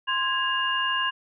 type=tone cluster; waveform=sine; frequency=1043 / 1648 / 2824 Hz; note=C6 / G#6 / F7; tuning=-6 / -14 / +19 cents; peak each=-27 dBFS; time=0.07-1.11 s; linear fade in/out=20 ms; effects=none